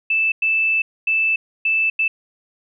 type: tone bursts at uneven times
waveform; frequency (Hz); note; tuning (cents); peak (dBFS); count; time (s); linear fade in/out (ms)
sine; 2637; E7; 0; -15; 5; 0.1-0.32 / 0.42-0.82 / 1.07-1.36 / 1.65-1.9 / 1.99-2.08; 5
effects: none